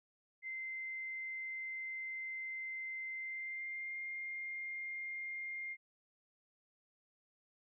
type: tone with pitch glide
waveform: sine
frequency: 2077 to 2115 Hz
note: C7 to C7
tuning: -13 to +18 cents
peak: -40 dBFS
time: 0.42-5.77 s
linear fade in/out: 50 ms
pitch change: +31 cents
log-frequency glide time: 3.14-3.97 s
effects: none